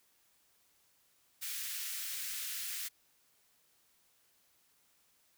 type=high-pass noise; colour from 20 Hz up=white; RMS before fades=-40 dBFS; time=1.41-2.89 s; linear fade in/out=20 ms; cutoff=1600 Hz; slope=24 dB/octave; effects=white hiss -71 dBFS RMS until 5.37 s